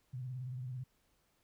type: tone with vibrato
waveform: sine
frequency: 127 Hz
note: B2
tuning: 49 cents sharp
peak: -39 dBFS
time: 0.13-0.84 s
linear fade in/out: 10 ms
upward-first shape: sine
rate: 18 Hz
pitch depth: 80 cents each way
effects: pink hiss -75 dBFS RMS until 1.43 s

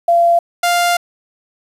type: tone pair in turn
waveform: sine / sawtooth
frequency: 685 / 699 Hz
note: F5 / F5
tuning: -34 / +1 cents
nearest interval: unison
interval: 35 cents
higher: second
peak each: -8 dBFS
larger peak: neither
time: 0.08-0.39 / 0.63-0.97 s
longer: second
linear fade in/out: 5 ms
effects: resampled to 32000 Hz + 7-bit

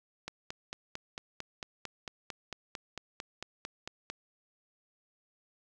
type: click train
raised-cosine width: 0.2 ms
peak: -21 dBFS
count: 18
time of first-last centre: 0.28-4.1 s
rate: 4.45 Hz
effects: none

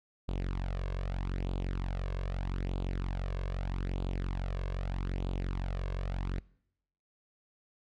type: tone with flanger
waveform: sawtooth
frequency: 45.8 Hz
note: F#1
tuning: 17 cents flat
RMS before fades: -34 dBFS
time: 0.28-6.4 s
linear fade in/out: 10 ms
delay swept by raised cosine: 0.26 to 1.86 ms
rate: 0.8 Hz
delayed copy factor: +0.7
effects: noise-tail reverb RT60 0.8 s tail -24 dB re dry + low-pass 4000 Hz 12 dB/octave

